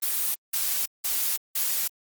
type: noise bursts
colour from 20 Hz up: blue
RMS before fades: -26 dBFS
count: 4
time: 0.02-1.88 s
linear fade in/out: 10 ms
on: 330 ms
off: 180 ms
effects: Opus 32 kbps